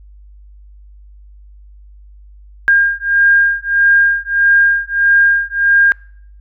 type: beating tone pair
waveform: sine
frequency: 1610 / 1611.6 Hz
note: G6 / G6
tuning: +46 / +48 cents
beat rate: 1.6 Hz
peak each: -12 dBFS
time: 2.68-5.92 s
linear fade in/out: 0 ms
effects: noise-tail reverb RT60 0.7 s tail -26 dB re dry + added 50 Hz sine -37 dBFS peak until 6.4 s